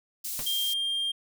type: high-pass noise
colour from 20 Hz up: white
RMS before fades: -34 dBFS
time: 0.24-0.74 s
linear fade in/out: 10 ms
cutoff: 5100 Hz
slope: 12 dB/octave
type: noise with exponential decay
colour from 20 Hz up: pink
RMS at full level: -34 dBFS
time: 0.39-0.49 s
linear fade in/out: 1 ms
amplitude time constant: 20 ms
type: tone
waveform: triangle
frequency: 3200 Hz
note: G7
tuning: 35 cents sharp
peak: -25 dBFS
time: 0.46-1.12 s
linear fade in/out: 10 ms
effects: none